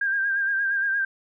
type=tone with vibrato; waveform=sine; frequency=1598 Hz; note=G6; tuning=33 cents sharp; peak=-21 dBFS; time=0.01-1.05 s; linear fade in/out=5 ms; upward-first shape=sine; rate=8.6 Hz; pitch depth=42 cents each way; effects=none